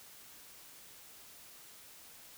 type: silence
effects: white hiss -55 dBFS RMS until 2.37 s